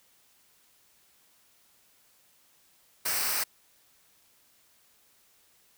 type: noise with comb filter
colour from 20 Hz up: white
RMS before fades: -29 dBFS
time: 3.05-3.44 s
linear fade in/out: 10 ms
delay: 0.29 ms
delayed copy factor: -0.6
effects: white hiss -64 dBFS RMS until 5.77 s